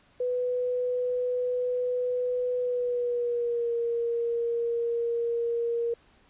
sine tone with pitch glide, 496.4 to 468.5 Hz, B4 to A#4, +9 to +9 cents, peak -25 dBFS, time 0.2-5.94 s, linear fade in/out 5 ms, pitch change -100 cents, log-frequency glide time 2.58-3.74 s, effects pink hiss -61 dBFS RMS until 6.29 s + resampled to 8000 Hz

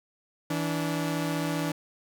sawtooth tone pair together, 162.36 / 289.5 Hz, E3 / D4, -26 / -25 cents, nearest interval minor seventh, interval 1001 cents, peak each -26 dBFS, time 0.5-1.72 s, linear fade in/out 5 ms, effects none

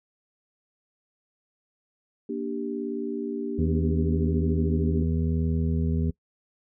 sine chord, G minor, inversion first, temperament just, 235.2 / 294 / 392 Hz, Bb3 / D4 / G4, +16 / +2 / 0 cents, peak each -32 dBFS, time 2.29-5.03 s, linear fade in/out 5 ms
harmonic tone, 81.1 Hz, E2, 28 cents flat, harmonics 1 / 2 / 3 / 5 / 6, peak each -25 / -27 / -30 / -37 / -45 dBFS, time 3.58-6.11 s, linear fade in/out 10 ms
effects noise-tail reverb RT60 0.1 s tail -23 dB re dry

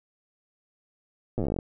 slowing click train, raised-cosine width 2 ms, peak -16 dBFS, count 15, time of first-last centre 1.38-1.588 s, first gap 8 ms, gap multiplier 1.09, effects none

